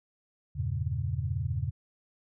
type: chord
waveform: sine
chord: E diminished seventh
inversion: none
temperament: equal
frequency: 82.41 / 98 / 116.54 / 138.59 Hz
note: E2 / G2 / Bb2 / Db3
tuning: 0 / 0 / 0 / 0 cents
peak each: -34 dBFS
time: 0.55-1.71 s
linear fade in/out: 20 ms
effects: none